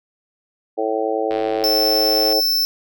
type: harmonic tone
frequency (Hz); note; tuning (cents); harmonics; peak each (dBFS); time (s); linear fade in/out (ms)
110; A2; 0; 3 / 4 / 5 / 6 / 7; -26 / -22 / -24 / -28 / -25; 0.77-2.41; 20
type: click train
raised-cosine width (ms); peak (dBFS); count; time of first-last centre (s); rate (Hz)
0.3; -16; 100; 1.31-2.324; 97.6
type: tone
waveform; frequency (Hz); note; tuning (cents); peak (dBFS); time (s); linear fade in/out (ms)
square; 5310; E8; +12; -16; 1.64-2.65; 0
effects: none